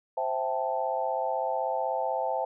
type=chord; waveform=sine; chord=A minor seventh; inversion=first; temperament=equal; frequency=523.3 / 659.3 / 784 / 880 Hz; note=C5 / E5 / G5 / A5; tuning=0 / 0 / 0 / 0 cents; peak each=-32 dBFS; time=0.17-2.45 s; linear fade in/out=5 ms; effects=none